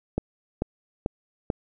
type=click train; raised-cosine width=2 ms; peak=-11 dBFS; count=4; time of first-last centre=0.18-1.502 s; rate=2.27 Hz; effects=none